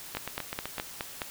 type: two click trains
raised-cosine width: 0.3 ms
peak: -15 / -17 dBFS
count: 6 / 6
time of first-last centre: 0.17-1.218 / 0.15-0.782 s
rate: 4.77 / 7.91 Hz
effects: white hiss -44 dBFS RMS until 1.3 s